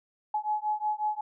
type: beating tone pair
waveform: sine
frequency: 846 / 851.5 Hz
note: G#5 / G#5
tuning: +32 / +43 cents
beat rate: 5.5 Hz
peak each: -30 dBFS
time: 0.34-1.21 s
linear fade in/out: 5 ms
effects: none